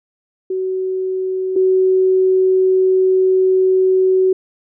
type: tone pair in turn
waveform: sine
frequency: 375.2 / 375.2 Hz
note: F#4 / F#4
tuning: +24 / +24 cents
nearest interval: unison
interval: 0 cents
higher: neither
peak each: -17 / -10 dBFS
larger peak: second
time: 0.5-1.56 / 1.56-4.33 s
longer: second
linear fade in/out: 5 ms
effects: none